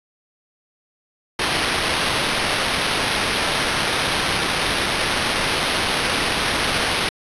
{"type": "noise with sample-and-hold", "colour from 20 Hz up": "blue", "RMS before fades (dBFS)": -21, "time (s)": [1.39, 7.09], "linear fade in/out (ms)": 2, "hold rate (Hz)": 7350, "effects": ["resampled to 24000 Hz"]}